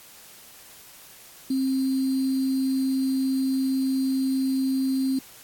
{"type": "tone with sample-and-hold", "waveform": "sine", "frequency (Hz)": 265.1, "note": "C4", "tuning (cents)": 23, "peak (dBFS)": -21, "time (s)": [1.5, 5.19], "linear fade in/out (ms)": 5, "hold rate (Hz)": 4410, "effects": ["white hiss -48 dBFS RMS until 5.43 s", "AAC 64 kbps"]}